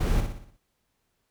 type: noise with echo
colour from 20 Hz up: brown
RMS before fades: -24 dBFS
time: 0-0.21 s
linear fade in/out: 10 ms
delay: 60 ms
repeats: 6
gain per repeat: -6 dB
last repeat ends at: 0.57 s
effects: pink hiss -75 dBFS RMS until 1.3 s